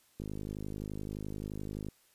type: click train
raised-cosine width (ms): 3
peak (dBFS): -27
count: 88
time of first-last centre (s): 0.2-1.886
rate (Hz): 51.6
effects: white hiss -67 dBFS RMS until 2.14 s + resampled to 32000 Hz